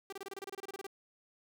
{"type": "tone bursts", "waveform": "sawtooth", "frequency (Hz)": 391.8, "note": "G4", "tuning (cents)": -1, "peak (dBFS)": -37, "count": 15, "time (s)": [0.1, 0.867], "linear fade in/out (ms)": 2, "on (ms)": 25, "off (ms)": 28, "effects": []}